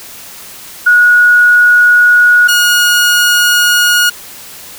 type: tone pair in turn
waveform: sine / sawtooth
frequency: 1455 / 1440.8 Hz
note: F#6 / F#6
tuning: -29 / -46 cents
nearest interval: unison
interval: 17 cents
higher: first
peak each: -3 dBFS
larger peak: neither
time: 0.86-2.48 / 2.48-4.1 s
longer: neither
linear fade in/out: 10 ms
effects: white hiss -31 dBFS RMS until 4.78 s